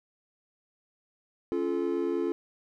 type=chord; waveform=triangle; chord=Db augmented; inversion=none; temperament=just; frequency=277.2 / 346.5 / 433.1 Hz; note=Db4 / F4 / A4; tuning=0 / -14 / -27 cents; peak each=-31 / -27 / -30 dBFS; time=1.52-2.32 s; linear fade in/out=0 ms; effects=none